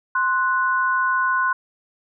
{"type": "tone pair together", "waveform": "sine", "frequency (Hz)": [1046.5, 1480], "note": ["C6", "F#6"], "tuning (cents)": [0, 0], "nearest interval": "tritone", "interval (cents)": 600, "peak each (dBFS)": -20, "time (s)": [0.15, 1.53], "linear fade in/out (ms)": 5, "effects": []}